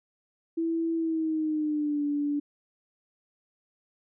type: tone with pitch glide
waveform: sine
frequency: 329.6 to 290.3 Hz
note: E4 to D4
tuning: 0 to -20 cents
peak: -25 dBFS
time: 0.57-2.4 s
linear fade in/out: 10 ms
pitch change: -220 cents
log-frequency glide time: 0.95-2.04 s
effects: none